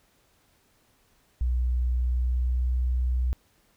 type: tone with pitch glide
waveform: sine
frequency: 61.5 to 62.32 Hz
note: B1 to B1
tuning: -7 to +16 cents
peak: -22 dBFS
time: 1.41-3.33 s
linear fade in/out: 0 ms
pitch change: +23 cents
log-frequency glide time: 1.96-2.73 s
effects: pink hiss -65 dBFS RMS until 3.76 s